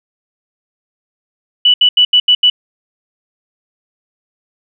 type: tone bursts at uneven times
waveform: sine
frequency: 2962 Hz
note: F#7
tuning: 1 cent sharp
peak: -5 dBFS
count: 6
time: 1.65-1.74 / 1.81-1.89 / 1.97-2.05 / 2.13-2.2 / 2.28-2.35 / 2.43-2.5 s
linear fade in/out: 5 ms
effects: none